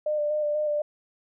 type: tone with vibrato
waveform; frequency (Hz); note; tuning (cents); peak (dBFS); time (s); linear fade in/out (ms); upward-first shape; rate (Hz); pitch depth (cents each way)
sine; 599; D5; +34; -23; 0.06-0.82; 5; square; 4.1; 19
effects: none